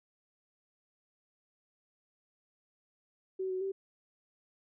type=tone with pitch steps; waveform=sine; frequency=377.9 / 372.4 / 387.6 Hz; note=F#4 / F#4 / G4; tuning=+37 / +11 / -20 cents; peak=-32 dBFS; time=3.39-3.72 s; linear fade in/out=10 ms; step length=110 ms; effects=none